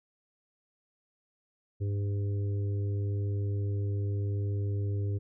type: harmonic tone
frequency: 100.8 Hz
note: G2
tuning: 49 cents sharp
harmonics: 1 / 3 / 4 / 5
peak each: -28 / -44 / -42 / -51 dBFS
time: 1.8-5.19 s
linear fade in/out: 20 ms
effects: none